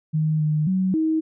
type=tone with pitch steps; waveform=sine; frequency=155.6 / 152.7 / 187.5 / 317.3 Hz; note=D#3 / D#3 / F#3 / D#4; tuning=0 / -32 / +23 / +34 cents; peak=-18 dBFS; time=0.13-1.21 s; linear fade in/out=20 ms; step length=270 ms; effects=none